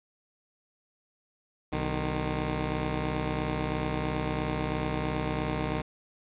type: tone pair together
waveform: 10% pulse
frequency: 63 / 153 Hz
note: B1 / D#3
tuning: +35 / -29 cents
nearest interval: octave + minor third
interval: 1536 cents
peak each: -23 dBFS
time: 1.72-5.82 s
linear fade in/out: 10 ms
effects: resampled to 8000 Hz + 9-bit